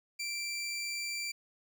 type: tone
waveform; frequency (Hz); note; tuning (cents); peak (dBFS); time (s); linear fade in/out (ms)
20% pulse; 2349; D7; 0; -30; 0.19-1.32; 10
effects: none